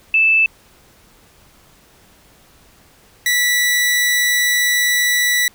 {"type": "tone pair in turn", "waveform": ["sine", "sawtooth"], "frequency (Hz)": [2634, 1959.2], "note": ["E7", "B6"], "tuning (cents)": [-2, -14], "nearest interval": "perfect fourth", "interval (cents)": 512, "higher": "first", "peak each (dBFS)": -10, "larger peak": "neither", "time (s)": [[0.14, 0.46], [3.26, 5.48]], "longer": "second", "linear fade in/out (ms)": 2, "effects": ["pink hiss -50 dBFS RMS until 5.54 s"]}